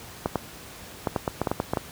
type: clicks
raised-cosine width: 1 ms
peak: -9 dBFS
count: 11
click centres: 0.259 / 0.357 / 1.072 / 1.162 / 1.278 / 1.416 / 1.472 / 1.515 / 1.601 / 1.735 / 1.772 s
effects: pink hiss -43 dBFS RMS until 1.91 s + high-pass 60 Hz 12 dB/octave